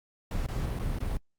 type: noise with dropouts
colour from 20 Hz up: brown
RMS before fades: -31 dBFS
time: 0.31-1.17 s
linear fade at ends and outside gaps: 2 ms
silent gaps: 0.464-0.485 / 0.79-0.795 / 0.987-1.003 s
effects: noise-tail reverb RT60 0.1 s tail -24 dB re dry + Opus 48 kbps